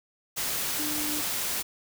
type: tone in noise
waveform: sine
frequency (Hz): 300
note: D4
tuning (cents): +37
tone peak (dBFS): -34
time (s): 0.78-1.22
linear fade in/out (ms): 20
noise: white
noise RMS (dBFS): -30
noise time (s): 0.36-1.63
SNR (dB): -7
effects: none